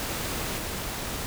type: noise with level steps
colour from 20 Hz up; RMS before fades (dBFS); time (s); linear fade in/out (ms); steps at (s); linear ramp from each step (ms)
pink; -31 / -33; 0-1.26; 0; 0.58; 2
effects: none